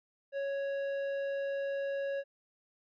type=tone with tanh clipping; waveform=triangle; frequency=554.4 Hz; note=C#5; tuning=in tune; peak=-34 dBFS; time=0.32-2.24 s; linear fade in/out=50 ms; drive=14 dB; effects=none